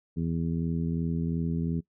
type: harmonic tone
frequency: 82.8 Hz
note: E2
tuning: 8 cents sharp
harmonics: 1 / 2 / 3 / 4 / 5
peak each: -35 / -28 / -33 / -41 / -42 dBFS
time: 0.16-1.81 s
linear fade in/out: 20 ms
effects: noise-tail reverb RT60 0.1 s tail -21 dB re dry